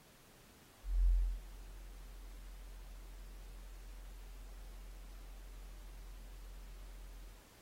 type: tone with ADSR envelope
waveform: sine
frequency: 43.65 Hz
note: F1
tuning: in tune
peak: -25 dBFS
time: 0.83-7.46 s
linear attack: 230 ms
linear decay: 340 ms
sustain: -23 dB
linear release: 210 ms
effects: pink hiss -63 dBFS RMS until 7.61 s + AAC 48 kbps